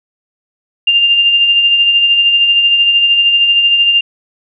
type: tone with tremolo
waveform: sine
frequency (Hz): 2797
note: F7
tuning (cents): +2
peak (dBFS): -5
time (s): 0.87-4.01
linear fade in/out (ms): 5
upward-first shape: sine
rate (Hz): 13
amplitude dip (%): 40
effects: none